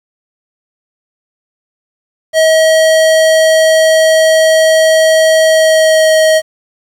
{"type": "tone with pitch glide", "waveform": "square", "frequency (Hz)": [638, 631.8], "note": ["D#5", "D#5"], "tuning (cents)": [43, 26], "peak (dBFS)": -6, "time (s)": [2.33, 6.42], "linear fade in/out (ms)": 50, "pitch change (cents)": -17, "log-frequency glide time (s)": [5.44, 6.14], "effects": ["low-pass 11000 Hz 12 dB/octave", "7-bit"]}